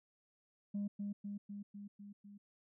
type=tone with echo; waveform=sine; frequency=203 Hz; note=G#3; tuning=39 cents flat; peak=-34 dBFS; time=0.74-0.88 s; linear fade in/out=10 ms; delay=250 ms; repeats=6; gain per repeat=-3 dB; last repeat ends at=2.38 s; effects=tanh soft clip ceiling -34 dBFS